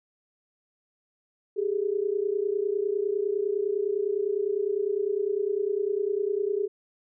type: tone pair together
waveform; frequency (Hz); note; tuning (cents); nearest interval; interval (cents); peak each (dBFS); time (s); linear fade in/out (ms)
sine; 392 / 421.9; G4 / G#4; 0 / +27; minor second; 127; -27; 1.56-6.68; 20
effects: none